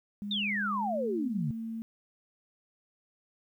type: tone with pitch glide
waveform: sine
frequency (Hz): 204.7 to 225.8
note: G#3 to A3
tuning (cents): -25 to +45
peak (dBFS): -34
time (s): 0.22-1.82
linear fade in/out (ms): 0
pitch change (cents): +170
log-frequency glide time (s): 0.79-0.99
type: exponential sweep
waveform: sine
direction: down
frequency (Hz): 3760 to 130.81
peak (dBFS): -29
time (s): 0.31-1.51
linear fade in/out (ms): 2
effects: 11-bit